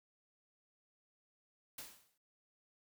white noise with exponential decay, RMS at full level -45 dBFS, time 1.78-2.18 s, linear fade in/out 5 ms, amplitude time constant 85 ms, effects none

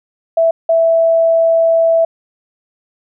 sine tone bursts at uneven times, 659.3 Hz, E5, in tune, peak -8 dBFS, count 2, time 0.37-0.51 / 0.69-2.05 s, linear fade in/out 5 ms, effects none

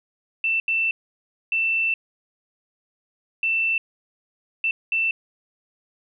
sine tone bursts at uneven times, 2672 Hz, E7, 23 cents sharp, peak -19 dBFS, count 6, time 0.44-0.6 / 0.68-0.91 / 1.52-1.94 / 3.43-3.78 / 4.64-4.71 / 4.92-5.11 s, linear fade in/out 2 ms, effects none

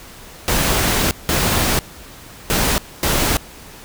pink noise bursts at uneven times, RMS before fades -17 dBFS, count 4, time 0.48-1.11 / 1.29-1.79 / 2.5-2.78 / 3.03-3.37 s, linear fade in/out 0 ms, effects pink hiss -39 dBFS RMS until 3.84 s

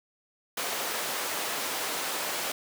pink high-pass noise, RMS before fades -32 dBFS, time 0.57-2.52 s, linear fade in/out 5 ms, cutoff 470 Hz, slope 12 dB/octave, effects none

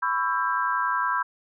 sine chord, C# half-diminished seventh, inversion third, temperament just, 997.9 / 1108.7 / 1330.5 / 1596.6 Hz, B5 / C#6 / E6 / G6, +18 / 0 / +16 / +31 cents, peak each -26 / -30 / -28 / -28 dBFS, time 0.02-1.23 s, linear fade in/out 10 ms, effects none

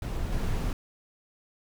brown noise with level steps, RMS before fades -31 / -28 dBFS, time 0.02-0.73 s, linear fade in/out 2 ms, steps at 0.32 s, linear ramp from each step 2 ms, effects none

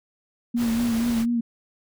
sine tone with vibrato, 233.1 Hz, A#3, in tune, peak -20 dBFS, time 0.54-1.41 s, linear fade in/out 10 ms, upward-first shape sine, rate 4.2 Hz, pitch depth 46 cents each way
pink noise, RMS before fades -34 dBFS, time 0.56-1.26 s, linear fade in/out 50 ms
effects none

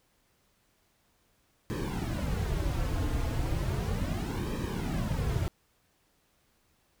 brown noise with flanger, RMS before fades -31 dBFS, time 1.7-5.48 s, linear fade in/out 0 ms, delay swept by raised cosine 1.4 to 5.3 ms, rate 0.35 Hz, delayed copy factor -0.75, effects pink hiss -70 dBFS RMS until 7 s

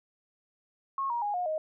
sine tone with pitch steps, 1088 / 947.2 / 824.5 / 717.8 / 624.9 Hz, C#6 / A#5 / G#5 / F5 / D#5, -33 / +27 / -13 / +47 / +7 cents, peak -28 dBFS, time 0.98-1.58 s, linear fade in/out 2 ms, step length 120 ms, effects none

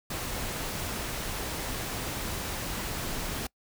pink noise, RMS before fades -34 dBFS, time 0.1-3.47 s, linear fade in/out 5 ms, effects noise-tail reverb RT60 0.1 s tail -25 dB re dry

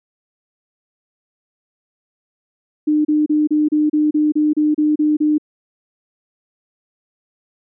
sine tone bursts, 302.5 Hz, D#4, 49 cents flat, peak -12 dBFS, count 12, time 2.87-5.382 s, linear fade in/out 10 ms, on 180 ms, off 32 ms, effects none

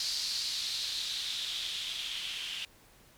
violet noise with low-pass filter sweep, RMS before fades -36 dBFS, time 0-2.65 s, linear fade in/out 2 ms, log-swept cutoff 4600 to 3000 Hz, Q 4.2, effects pink hiss -60 dBFS RMS until 3.17 s

